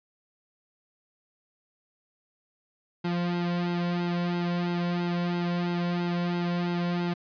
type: tone with flanger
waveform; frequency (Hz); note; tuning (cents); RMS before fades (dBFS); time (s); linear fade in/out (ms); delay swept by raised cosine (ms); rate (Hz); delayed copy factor
sawtooth; 174.61; F3; 0; -28; 3.04-7.14; 10; 1.7 to 2.47; 3; -0.9
effects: resampled to 11025 Hz